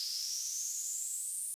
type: noise with high-pass filter sweep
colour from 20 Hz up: pink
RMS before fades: -38 dBFS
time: 0-1.54 s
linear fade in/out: 0 ms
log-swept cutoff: 4900 to 9300 Hz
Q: 8.9
effects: resampled to 32000 Hz